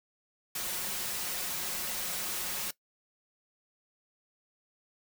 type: noise with comb filter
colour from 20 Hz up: white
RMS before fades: -35 dBFS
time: 0.55-2.71 s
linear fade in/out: 5 ms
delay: 5.5 ms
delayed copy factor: +0.55
effects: noise-tail reverb RT60 0.1 s tail -19 dB re dry